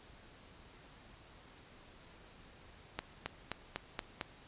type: accelerating click train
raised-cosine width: 0.3 ms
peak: -20 dBFS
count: 6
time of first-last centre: 2.99-4.212 s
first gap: 270 ms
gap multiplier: 0.95
effects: pink hiss -58 dBFS RMS until 4.47 s + resampled to 8000 Hz